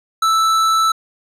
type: tone with tanh clipping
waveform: sine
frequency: 1318.5 Hz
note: E6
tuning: in tune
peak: -14 dBFS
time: 0.22-0.92 s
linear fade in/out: 5 ms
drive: 15 dB
effects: resampled to 32000 Hz